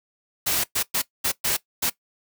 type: noise bursts at uneven times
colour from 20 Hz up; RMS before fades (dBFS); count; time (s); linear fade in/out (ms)
white; -23; 6; 0.46-0.64 / 0.75-0.83 / 0.94-1.02 / 1.24-1.32 / 1.44-1.57 / 1.82-1.9; 10
effects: noise-tail reverb RT60 0.1 s tail -18 dB re dry